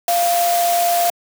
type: tone in noise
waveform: sine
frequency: 695 Hz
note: F5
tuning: 9 cents flat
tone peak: -14 dBFS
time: 0.08-1.1 s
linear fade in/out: 2 ms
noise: white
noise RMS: -23 dBFS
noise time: 0.08-1.1 s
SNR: +6 dB
effects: high-pass 400 Hz 12 dB/octave